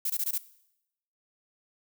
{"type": "noise bursts", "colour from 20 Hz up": "violet", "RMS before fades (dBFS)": -29, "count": 5, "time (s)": [0.05, 0.38], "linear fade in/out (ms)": 5, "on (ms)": 50, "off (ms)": 20, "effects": ["noise-tail reverb RT60 0.8 s tail -18 dB re dry"]}